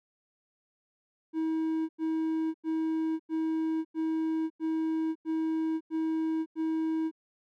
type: tone bursts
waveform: triangle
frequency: 319.9 Hz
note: D#4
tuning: 48 cents sharp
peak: -25 dBFS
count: 9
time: 1.33-7.114 s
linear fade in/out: 50 ms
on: 560 ms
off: 93 ms
effects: none